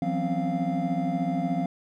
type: tone cluster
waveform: triangle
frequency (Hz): 167.6 / 184.3 / 255.9 / 269.2 / 696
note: E3 / F#3 / C4 / C4 / F5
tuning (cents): +29 / -7 / -38 / +49 / -6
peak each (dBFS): -29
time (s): 0.02-1.66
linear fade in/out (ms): 2
effects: none